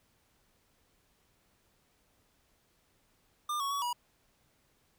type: tone with pitch steps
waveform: square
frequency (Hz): 1200 / 1111 / 1129 / 967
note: D6 / C#6 / C#6 / B5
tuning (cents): +37 / +4 / +31 / -37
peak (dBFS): -32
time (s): 3.49-3.93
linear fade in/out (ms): 5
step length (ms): 110
effects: pink hiss -71 dBFS RMS until 4.98 s